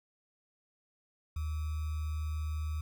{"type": "tone with sample-and-hold", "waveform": "sine", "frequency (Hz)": 77.2, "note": "D#2", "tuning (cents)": -13, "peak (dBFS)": -32, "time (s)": [1.36, 2.81], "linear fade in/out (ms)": 5, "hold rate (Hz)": 1225, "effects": []}